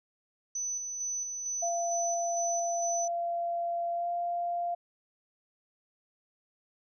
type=tone with tremolo; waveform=sine; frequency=6000 Hz; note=F#8; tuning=23 cents sharp; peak=-31 dBFS; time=0.55-3.08 s; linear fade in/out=5 ms; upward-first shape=square; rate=2.2 Hz; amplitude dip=35%
type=tone with pitch glide; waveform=sine; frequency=687 to 695 Hz; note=F5 to F5; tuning=-29 to -9 cents; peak=-29 dBFS; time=1.62-4.75 s; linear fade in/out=10 ms; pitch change=+20 cents; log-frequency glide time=3.94-4.08 s
effects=none